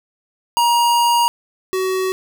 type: tone pair in turn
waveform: square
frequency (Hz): 947 / 375.8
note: A#5 / F#4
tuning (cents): +27 / +27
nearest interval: octave + major third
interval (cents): 1600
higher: first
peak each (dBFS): -13 / -18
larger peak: first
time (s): 0.57-1.28 / 1.73-2.12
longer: first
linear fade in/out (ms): 0
effects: none

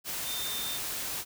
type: tone in noise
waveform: sine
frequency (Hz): 3610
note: A7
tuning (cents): +44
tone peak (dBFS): -36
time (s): 0.24-0.8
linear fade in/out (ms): 50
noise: white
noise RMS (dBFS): -35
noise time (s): 0.04-1.25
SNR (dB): -4
effects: none

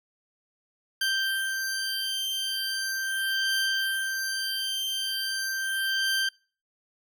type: beating tone pair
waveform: 20% pulse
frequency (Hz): 1568 / 1568.39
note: G6 / G6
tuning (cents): 0 / 0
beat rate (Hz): 0.39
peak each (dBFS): -25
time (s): 1.01-6.29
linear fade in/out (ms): 5
effects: noise-tail reverb RT60 0.4 s tail -26 dB re dry

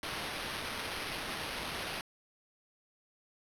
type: noise with sample-and-hold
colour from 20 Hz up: violet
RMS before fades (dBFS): -39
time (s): 0.03-2.01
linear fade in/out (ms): 0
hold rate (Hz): 7350
effects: low-pass 12000 Hz 12 dB/octave

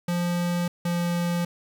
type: tone pair in turn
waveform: square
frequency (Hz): 174.61 / 173.3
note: F3 / F3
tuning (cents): 0 / -13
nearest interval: unison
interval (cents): 13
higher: first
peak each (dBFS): -24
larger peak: neither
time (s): 0.08-0.68 / 0.85-1.45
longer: neither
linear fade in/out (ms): 5
effects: 9-bit

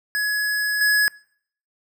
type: tone with level steps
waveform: square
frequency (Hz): 1686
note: G#6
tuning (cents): +26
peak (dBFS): -21 / -16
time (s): 0.15-1.08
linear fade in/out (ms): 0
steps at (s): 0.81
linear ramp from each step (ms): 2
effects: noise-tail reverb RT60 0.6 s tail -24 dB re dry

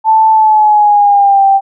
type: tone with pitch glide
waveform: sine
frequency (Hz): 880 to 784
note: A5 to G5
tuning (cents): 0 to 0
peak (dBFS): -4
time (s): 0.04-1.61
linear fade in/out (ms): 50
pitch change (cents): -200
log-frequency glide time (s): 0.31-1.45
effects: none

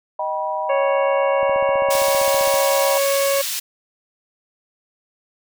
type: chord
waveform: sine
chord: Eb augmented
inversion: none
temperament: just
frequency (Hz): 622.3 / 777.8 / 972.3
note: Eb5 / G5 / B5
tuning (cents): 0 / -14 / -27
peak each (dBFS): -25 / -27 / -24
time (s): 0.19-2.98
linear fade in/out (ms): 5
type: harmonic tone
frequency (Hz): 554.4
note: C#5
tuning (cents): 0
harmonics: 1 / 2 / 3 / 4 / 5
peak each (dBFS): -17 / -27 / -33 / -31 / -35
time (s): 0.69-3.42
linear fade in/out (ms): 10
type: click train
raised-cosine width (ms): 2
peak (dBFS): -24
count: 18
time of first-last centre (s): 1.43-2.541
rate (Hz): 15.3
type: high-pass noise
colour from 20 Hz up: pink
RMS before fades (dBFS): -25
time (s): 1.9-3.6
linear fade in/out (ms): 10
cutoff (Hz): 3400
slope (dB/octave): 12
effects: none

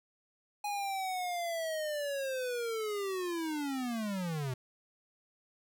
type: linear sweep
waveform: square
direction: down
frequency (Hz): 831 to 123.2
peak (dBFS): -34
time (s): 0.64-4.54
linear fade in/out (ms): 5
effects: none

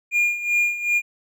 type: tone with tremolo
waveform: triangle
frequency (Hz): 2418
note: D7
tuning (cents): +50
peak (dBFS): -14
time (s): 0.11-1.02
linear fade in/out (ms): 50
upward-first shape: sine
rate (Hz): 2.6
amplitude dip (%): 75
effects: none

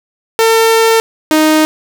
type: tone pair in turn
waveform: sawtooth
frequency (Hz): 451 / 310.7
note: A4 / D#4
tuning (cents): +43 / -2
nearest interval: tritone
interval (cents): 645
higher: first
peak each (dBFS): -3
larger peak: neither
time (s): 0.39-1 / 1.31-1.65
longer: first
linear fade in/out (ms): 0
effects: none

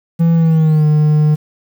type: tone with pitch glide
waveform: triangle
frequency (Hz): 166.5 to 151.8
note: E3 to D#3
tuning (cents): +18 to -42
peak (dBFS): -6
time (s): 0.19-1.36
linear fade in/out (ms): 20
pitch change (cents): -160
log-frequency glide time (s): 0.34-0.85
effects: 7-bit

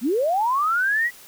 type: linear sweep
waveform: sine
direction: up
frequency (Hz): 205.5 to 1975.5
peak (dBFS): -18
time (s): 0.01-1.11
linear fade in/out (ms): 50
effects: white hiss -46 dBFS RMS until 1.27 s

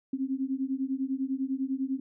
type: beating tone pair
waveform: sine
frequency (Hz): 261.6 / 271.6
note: C4 / C#4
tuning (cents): 0 / -35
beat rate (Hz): 10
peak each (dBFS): -31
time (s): 0.13-2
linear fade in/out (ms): 5
effects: none

